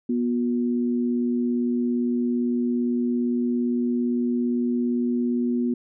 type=tone pair together; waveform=sine; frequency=242.7 / 360.3 Hz; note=B3 / F#4; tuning=-30 / -46 cents; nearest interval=perfect fifth; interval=684 cents; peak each=-21 / -29 dBFS; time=0.09-5.74 s; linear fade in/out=5 ms; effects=none